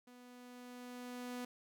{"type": "tone with level ramp", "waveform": "sawtooth", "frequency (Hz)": 246.9, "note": "B3", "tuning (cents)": 0, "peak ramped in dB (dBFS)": [-53, -37], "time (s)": [0.07, 1.45], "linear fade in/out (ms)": 5, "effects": []}